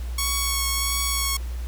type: tone with vibrato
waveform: 5% pulse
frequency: 1108.7 Hz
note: C#6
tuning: in tune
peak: -11 dBFS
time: 0.18-1.37 s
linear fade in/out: 5 ms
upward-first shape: triangle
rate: 1.5 Hz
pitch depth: 16 cents each way
effects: added 60 Hz sine -27 dBFS peak until 1.67 s + pink hiss -46 dBFS RMS until 1.67 s